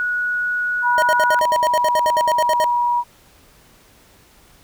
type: tone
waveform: sine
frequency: 1462 Hz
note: F#6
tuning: 21 cents flat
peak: -18 dBFS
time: 0-1.39 s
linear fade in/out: 0 ms
type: tone with pitch glide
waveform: sine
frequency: 970 to 962.2 Hz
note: B5 to B5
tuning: -31 to -45 cents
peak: -15 dBFS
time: 0.82-3.04 s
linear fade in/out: 50 ms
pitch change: -14 cents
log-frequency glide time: 1.85-2.08 s
type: tone bursts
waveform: square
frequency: 622.3 Hz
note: D#5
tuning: in tune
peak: -18 dBFS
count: 16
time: 0.98-2.642 s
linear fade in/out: 0 ms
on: 42 ms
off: 66 ms
effects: pink hiss -51 dBFS RMS until 4.63 s